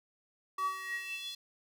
square tone with high-pass filter sweep, 379.2 Hz, F#4, 43 cents sharp, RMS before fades -38 dBFS, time 0.58-1.35 s, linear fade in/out 5 ms, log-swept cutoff 1000 to 3900 Hz, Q 8.4, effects none

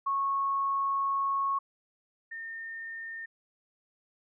sine tone pair in turn, 1100 / 1819 Hz, C#6 / A#6, -14 / -43 cents, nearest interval major sixth, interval 871 cents, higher second, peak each -26 / -37 dBFS, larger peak first, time 0.06-1.59 / 2.31-3.26 s, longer first, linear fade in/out 10 ms, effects none

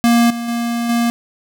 square tone with level steps, 235.2 Hz, A#3, 16 cents sharp, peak -10 / -22 / -18 / -14 dBFS, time 0.04-1.1 s, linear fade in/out 0 ms, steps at 0.3 / 0.48 / 0.89 s, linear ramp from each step 5 ms, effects none

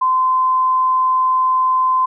sine tone, 1031 Hz, C6, 26 cents flat, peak -12 dBFS, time 0.01-2.06 s, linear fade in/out 10 ms, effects none

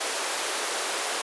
pink high-pass noise, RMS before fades -29 dBFS, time 0-1.22 s, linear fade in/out 10 ms, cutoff 420 Hz, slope 24 dB/octave, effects resampled to 24000 Hz

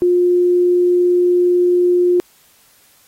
sine tone, 355.4 Hz, F4, 30 cents sharp, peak -10 dBFS, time 0.02-2.2 s, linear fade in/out 0 ms, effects white hiss -52 dBFS RMS until 3.07 s + AAC 48 kbps

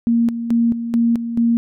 sine tone with tremolo, 233.1 Hz, A#3, in tune, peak -12 dBFS, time 0.07-1.57 s, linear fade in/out 0 ms, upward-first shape square, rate 2.3 Hz, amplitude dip 65%, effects none

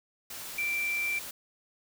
sine tone in noise, 2349 Hz, D7, in tune, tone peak -28 dBFS, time 0.58-1.19 s, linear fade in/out 5 ms, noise white, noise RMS -41 dBFS, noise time 0.3-1.31 s, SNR +10 dB, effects none

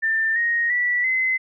sine tone with pitch steps, 1788 / 1870.4 / 1956.6 / 2047 Hz, A6 / A#6 / B6 / C7, +27 / +5 / -17 / -38 cents, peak -18 dBFS, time 0.02-1.38 s, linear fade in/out 20 ms, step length 340 ms, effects none

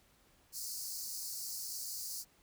pink high-pass noise, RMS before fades -42 dBFS, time 0.52-2.25 s, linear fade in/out 50 ms, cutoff 4400 Hz, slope 96 dB/octave, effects pink hiss -68 dBFS RMS until 2.42 s

